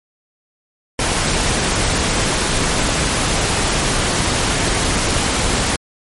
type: noise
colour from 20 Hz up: pink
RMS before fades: -17 dBFS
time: 0.99-5.76 s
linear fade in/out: 2 ms
effects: MP3 48 kbps